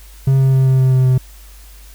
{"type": "tone with pitch steps", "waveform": "triangle", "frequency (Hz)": [134.5, 133.49, 132.5, 131.5, 130.52, 129.54, 128.57], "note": ["C3", "C3", "C3", "C3", "C3", "C3", "C3"], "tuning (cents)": [48, 35, 22, 9, -4, -17, -30], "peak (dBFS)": -7, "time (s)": [0.27, 1.18], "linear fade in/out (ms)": 5, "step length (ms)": 130, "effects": ["added 50 Hz sine -37 dBFS peak until 1.94 s", "white hiss -45 dBFS RMS until 1.94 s"]}